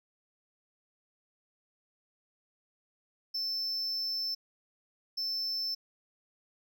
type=tone bursts at uneven times; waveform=triangle; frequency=5300 Hz; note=E8; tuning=9 cents sharp; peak=-30 dBFS; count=2; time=3.34-4.35 / 5.17-5.75 s; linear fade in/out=10 ms; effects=none